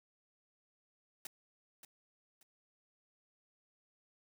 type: noise with echo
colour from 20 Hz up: white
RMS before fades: -45 dBFS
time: 1.25-1.27 s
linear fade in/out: 2 ms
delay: 580 ms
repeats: 2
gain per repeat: -10 dB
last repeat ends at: 2.43 s
effects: none